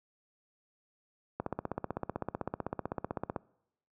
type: click train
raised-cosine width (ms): 1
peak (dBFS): -19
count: 32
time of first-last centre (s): 1.4-3.362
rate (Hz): 15.8
effects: noise-tail reverb RT60 0.8 s tail -24 dB re dry + high-pass 80 Hz 12 dB/octave